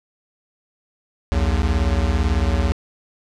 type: beating tone pair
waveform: square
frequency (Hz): 62.2 / 80.2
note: B1 / E2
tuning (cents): +13 / -47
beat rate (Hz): 18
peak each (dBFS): -20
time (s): 1.32-2.72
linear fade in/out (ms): 0
effects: low-pass 6000 Hz 12 dB/octave